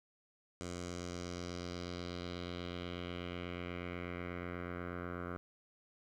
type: tone with low-pass filter sweep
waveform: 10% pulse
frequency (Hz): 88.2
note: F2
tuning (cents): +18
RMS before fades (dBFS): -43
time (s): 0.61-5.37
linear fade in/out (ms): 0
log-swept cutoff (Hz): 7500 to 1400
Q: 2.5
effects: 12-bit